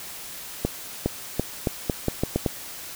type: accelerating click train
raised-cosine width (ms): 2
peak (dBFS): -8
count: 9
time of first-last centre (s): 0.65-2.462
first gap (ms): 410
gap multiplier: 0.82
effects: white hiss -38 dBFS RMS until 2.95 s